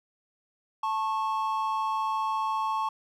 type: tone pair together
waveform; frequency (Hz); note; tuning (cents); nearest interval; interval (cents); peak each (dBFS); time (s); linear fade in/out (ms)
triangle; 880 / 1094.4; A5 / C#6; 0 / -23; major third; 377; -27; 0.83-2.89; 5
effects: none